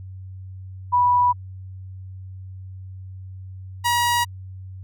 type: tone pair in turn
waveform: sine / sawtooth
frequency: 981 / 957.5 Hz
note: B5 / A#5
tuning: -12 / +46 cents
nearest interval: unison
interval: 42 cents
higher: first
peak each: -14 dBFS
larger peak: neither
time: 0.92-1.33 / 3.84-4.25 s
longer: neither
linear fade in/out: 20 ms
effects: added 94 Hz sine -34 dBFS peak until 4.83 s